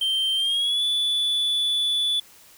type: tone with pitch glide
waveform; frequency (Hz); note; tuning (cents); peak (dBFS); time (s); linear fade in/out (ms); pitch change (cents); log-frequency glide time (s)
triangle; 3136 to 3460; G7 to A7; 0 to -30; -19; 0.01-2.2; 5; +170; 0.36-0.83
effects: white hiss -51 dBFS RMS until 2.57 s